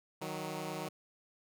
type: tone pair together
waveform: 10% pulse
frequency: 155.73 / 185.2 Hz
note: D#3 / F#3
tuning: +2 / +2 cents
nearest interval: minor third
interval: 300 cents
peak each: -32 / -33 dBFS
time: 0.21-0.89 s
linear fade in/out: 10 ms
effects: none